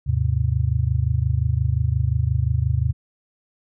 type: tone cluster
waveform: sine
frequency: 77.4 / 103.1 / 128.8 Hz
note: D#2 / G#2 / C3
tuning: -9 / -12 / -27 cents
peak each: -22 dBFS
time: 0.06-2.93 s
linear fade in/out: 20 ms
effects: none